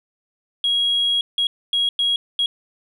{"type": "tone bursts at uneven times", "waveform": "sine", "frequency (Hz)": 3300, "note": "G#7", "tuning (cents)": -12, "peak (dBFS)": -15, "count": 5, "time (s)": [[0.64, 1.21], [1.38, 1.47], [1.73, 1.89], [1.99, 2.16], [2.39, 2.46]], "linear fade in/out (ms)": 2, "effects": ["tanh soft clip ceiling -13 dBFS"]}